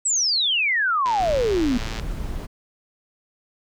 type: exponential sweep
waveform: sine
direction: down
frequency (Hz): 8100 to 233.1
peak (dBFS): -18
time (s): 0.05-1.78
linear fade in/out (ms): 10
type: click train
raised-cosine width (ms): 0.2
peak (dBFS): -15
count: 106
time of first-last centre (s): 1.06-1.998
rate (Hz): 112
type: noise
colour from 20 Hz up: brown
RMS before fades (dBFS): -29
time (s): 1.19-2.47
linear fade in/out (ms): 20
effects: none